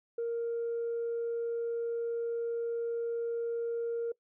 sine tone, 466.2 Hz, A#4, in tune, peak -29 dBFS, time 0.18-4.12 s, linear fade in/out 5 ms, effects noise-tail reverb RT60 0.1 s tail -22 dB re dry + tanh soft clip ceiling -28 dBFS

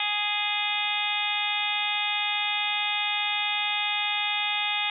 harmonic tone with a mistuned harmonic, 415.3 Hz, G#4, in tune, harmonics 2 / 3 / 4 / 5 / 6 / 7 / 8 / 9, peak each -32 / -38 / -39 / -32 / -30 / -35 / -32 / -32 dBFS, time 0-4.9 s, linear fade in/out 2 ms, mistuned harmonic 9, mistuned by -47 cents, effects none

